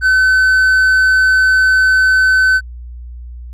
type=tone; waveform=triangle; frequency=1521 Hz; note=F#6; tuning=47 cents sharp; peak=-6 dBFS; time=0.01-2.61 s; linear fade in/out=50 ms; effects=added 60 Hz sine -27 dBFS peak until 3.53 s + resampled to 32000 Hz